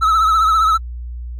triangle tone with vibrato, 1300 Hz, E6, 24 cents flat, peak -9 dBFS, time 0.01-0.78 s, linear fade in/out 20 ms, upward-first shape triangle, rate 15 Hz, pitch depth 65 cents each way, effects added 60 Hz sine -25 dBFS peak until 1.39 s + AAC 64 kbps

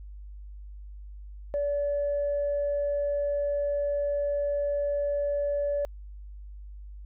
sine tone, 575 Hz, D5, 37 cents flat, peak -24 dBFS, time 1.54-5.85 s, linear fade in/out 0 ms, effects tanh soft clip ceiling -21 dBFS + added 50 Hz sine -40 dBFS peak until 7.05 s

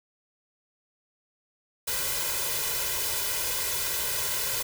white noise with comb filter, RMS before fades -29 dBFS, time 1.87-4.63 s, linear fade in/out 10 ms, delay 2 ms, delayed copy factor +0.85, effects none

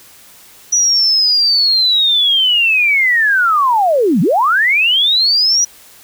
sine linear two-way sweep, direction down then up, 5890 to 150.9 to 5890 Hz, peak -9 dBFS, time 0.72-5.65 s, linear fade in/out 10 ms, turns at 4.21 s, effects white hiss -42 dBFS RMS until 6.03 s

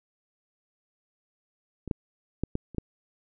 clicks, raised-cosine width 3 ms, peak -23 / -14 / -14 / -15 / -30 / -14 dBFS, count 6, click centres 1.877 / 1.912 / 2.436 / 2.554 / 2.747 / 2.783 s, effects none

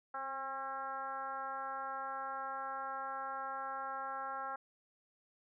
sine tone with frequency modulation, 1079 Hz, C#6, 47 cents flat, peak -38 dBFS, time 0.14-4.56 s, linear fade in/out 5 ms, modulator 272 Hz, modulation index 1.6, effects none

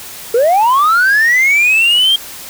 sine linear sweep, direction up, 441.8 to 3223 Hz, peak -5 dBFS, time 0.34-2.16 s, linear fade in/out 5 ms, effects tanh soft clip ceiling -6 dBFS + white hiss -30 dBFS RMS until 2.49 s

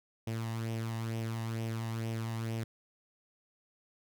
sawtooth tone with flanger, 113.3 Hz, A#2, 49 cents flat, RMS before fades -36 dBFS, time 0.27-2.64 s, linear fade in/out 5 ms, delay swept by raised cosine 0.34 to 1.08 ms, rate 2.2 Hz, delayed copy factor +0.55, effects none

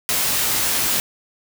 white noise with comb filter, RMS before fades -20 dBFS, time 0.09-1 s, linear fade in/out 0 ms, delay 18 ms, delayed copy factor +0.65, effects none

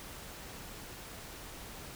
silence, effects pink hiss -47 dBFS RMS until 1.95 s

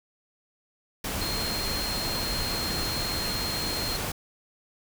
sine tone in noise, 4217 Hz, C8, 13 cents sharp, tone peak -31 dBFS, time 1.21-3.97 s, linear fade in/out 5 ms, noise pink, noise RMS -31 dBFS, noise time 1.04-4.12 s, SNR -3 dB, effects none

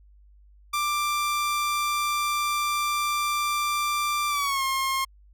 sawtooth tone with pitch glide, 1181 to 1070.5 Hz, D6 to C6, +9 to +39 cents, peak -20 dBFS, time 0.73-5.05 s, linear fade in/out 10 ms, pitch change -170 cents, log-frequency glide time 4.29-4.63 s, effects added 50 Hz sine -51 dBFS peak until 5.33 s

